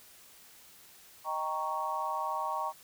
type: chord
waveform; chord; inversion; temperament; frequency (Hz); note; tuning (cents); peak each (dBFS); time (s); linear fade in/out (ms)
sine; Eb dominant seventh; none; equal; 622.3 / 784 / 932.3 / 1108.7; Eb5 / G5 / Bb5 / Db6; 0 / 0 / 0 / 0; -40 / -38 / -35 / -35; 1.24-2.73; 50
effects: white hiss -56 dBFS RMS until 2.83 s